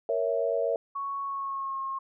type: chord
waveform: sine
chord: A# diminished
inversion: none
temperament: equal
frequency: 466.2 / 554.4 / 659.3 Hz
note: A#4 / C#5 / E5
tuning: 0 / 0 / 0 cents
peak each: -29 dBFS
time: 0.09-0.76 s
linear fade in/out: 2 ms
type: tone with pitch glide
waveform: sine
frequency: 1110 to 1077.8 Hz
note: C#6 to C#6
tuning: +2 to -49 cents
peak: -30 dBFS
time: 0.95-1.99 s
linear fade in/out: 10 ms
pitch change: -51 cents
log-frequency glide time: 1.22-1.8 s
effects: none